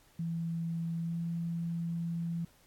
sine tone with pitch glide, 166.4 to 168.33 Hz, E3 to E3, +17 to +37 cents, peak -32 dBFS, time 0.19-2.45 s, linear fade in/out 5 ms, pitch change +20 cents, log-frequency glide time 1-1.17 s, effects pink hiss -64 dBFS RMS until 2.66 s + AAC 64 kbps

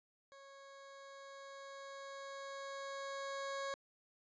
20% pulse tone with level ramp, 550 Hz, C#5, 14 cents flat, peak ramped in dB -51 to -34 dBFS, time 0.32-3.74 s, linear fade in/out 0 ms, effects resampled to 16000 Hz

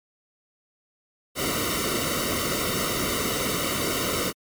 pink noise with comb filter, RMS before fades -26 dBFS, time 1.35-4.33 s, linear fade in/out 50 ms, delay 1.2 ms, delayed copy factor -1, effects MP3 96 kbps

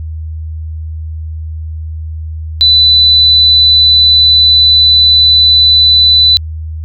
sine tone, 3990 Hz, B7, 17 cents sharp, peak -3 dBFS, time 2.61-6.37 s, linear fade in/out 0 ms, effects added 79 Hz sine -18 dBFS peak until 6.84 s

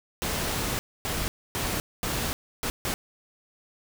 pink noise bursts at uneven times, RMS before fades -29 dBFS, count 6, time 0.22-0.79 / 1.05-1.28 / 1.55-1.8 / 2.03-2.33 / 2.63-2.7 / 2.85-2.94 s, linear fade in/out 0 ms, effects none

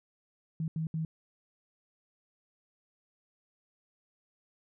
sine tone bursts at uneven times, 160 Hz, D#3, 49 cents sharp, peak -30 dBFS, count 3, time 0.6-0.68 / 0.76-0.87 / 0.94-1.05 s, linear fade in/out 2 ms, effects none

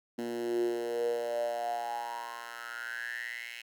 10% pulse tone with high-pass filter sweep, 118.2 Hz, A#2, 24 cents sharp, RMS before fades -35 dBFS, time 0.18-3.62 s, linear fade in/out 10 ms, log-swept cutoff 270 to 2400 Hz, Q 9.4, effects none

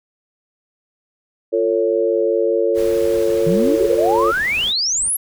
sine chord, F augmented, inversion none, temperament equal with one note detuned, 349.2 / 449.5 / 554.4 Hz, F4 / A4 / C#5, 0 / +37 / 0 cents, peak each -20 / -17 / -19 dBFS, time 1.52-4.32 s, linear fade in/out 20 ms
pink noise, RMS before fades -34 dBFS, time 2.74-4.74 s, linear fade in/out 50 ms
sine exponential sweep, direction up, 155.5 to 11700 Hz, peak -16 dBFS, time 3.46-5.17 s, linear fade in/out 10 ms
brown noise with exponential growth, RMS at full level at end -36 dBFS, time 4.63-5.09 s, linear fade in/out 2 ms, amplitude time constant 99 ms
effects none

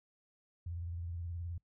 sine tone with vibrato, 85.5 Hz, F2, 36 cents flat, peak -38 dBFS, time 0.66-1.58 s, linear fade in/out 5 ms, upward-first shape sine, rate 19 Hz, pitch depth 81 cents each way, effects noise-tail reverb RT60 0.1 s tail -23 dB re dry

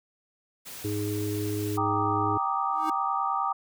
white noise, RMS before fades -41 dBFS, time 0.65-1.78 s, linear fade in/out 20 ms
harmonic tone, 103.83 Hz, G#2, in tune, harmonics 1 / 3 / 4, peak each -31 / -31 / -33 dBFS, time 0.84-2.38 s, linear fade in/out 10 ms
sine chord, Eb major seventh, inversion first, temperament equal, 784 / 932.3 / 1174.7 / 1244.5 Hz, G5 / Bb5 / D6 / Eb6, 0 / 0 / 0 / 0 cents, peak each -30 / -32 / -29 / -31 dBFS, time 1.77-3.53 s, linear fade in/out 10 ms
square tone with exponential growth, 315.2 Hz, D#4, 23 cents sharp, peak -29 dBFS, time 2.69-2.9 s, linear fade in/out 5 ms, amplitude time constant 45 ms
effects none

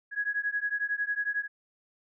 sine beating tone pair, 1661.2 / 1672.2 Hz, G#6 / G#6, 0 / +11 cents, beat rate 11 Hz, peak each -31 dBFS, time 0.11-1.48 s, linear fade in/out 50 ms, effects none

